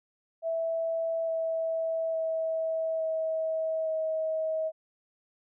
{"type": "tone with pitch steps", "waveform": "sine", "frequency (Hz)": [657, 651.7, 646.5, 641.3, 636.1], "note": ["E5", "E5", "E5", "E5", "D#5"], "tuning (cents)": [-6, -20, -34, -48, 38], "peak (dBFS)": -27, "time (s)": [0.42, 4.72], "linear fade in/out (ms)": 50, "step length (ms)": 860, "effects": []}